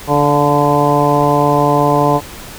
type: harmonic tone with a mistuned harmonic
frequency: 145.8 Hz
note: D3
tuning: 12 cents flat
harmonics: 1 / 2 / 3 / 4 / 5 / 6 / 7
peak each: -17 / -17 / -17 / -17 / -17 / -17 / -17 dBFS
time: 0.07-2.21 s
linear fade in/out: 50 ms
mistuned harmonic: 5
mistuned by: -36 cents
effects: pink hiss -32 dBFS RMS until 2.58 s